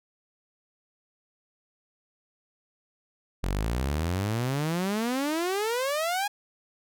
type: exponential sweep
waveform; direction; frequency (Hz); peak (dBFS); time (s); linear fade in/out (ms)
sawtooth; up; 43.65 to 837; -22; 3.43-6.28; 10
effects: none